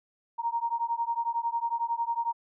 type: beating tone pair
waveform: sine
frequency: 927 / 938 Hz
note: A#5 / A#5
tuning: -10 / +11 cents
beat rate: 11 Hz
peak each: -30 dBFS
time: 0.38-2.33 s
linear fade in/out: 20 ms
effects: none